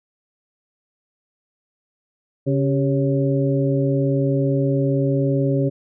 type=harmonic tone with a mistuned harmonic; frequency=138.59 Hz; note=C#3; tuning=in tune; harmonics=1 / 2 / 3 / 4; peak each=-19 / -22 / -24 / -25 dBFS; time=2.46-5.7 s; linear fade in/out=20 ms; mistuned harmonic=3; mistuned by=-75 cents; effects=none